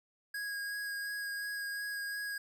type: tone with vibrato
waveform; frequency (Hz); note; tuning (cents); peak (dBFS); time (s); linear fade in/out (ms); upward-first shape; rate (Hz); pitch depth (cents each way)
square; 1645; G#6; -17; -37; 0.34-2.38; 5; sine; 2.8; 13
effects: none